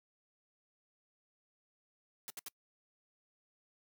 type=noise bursts; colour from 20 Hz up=white; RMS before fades=-44 dBFS; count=3; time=2.28-2.483 s; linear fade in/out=0 ms; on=21 ms; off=70 ms; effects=noise-tail reverb RT60 0.1 s tail -26 dB re dry + high-pass 150 Hz 12 dB/octave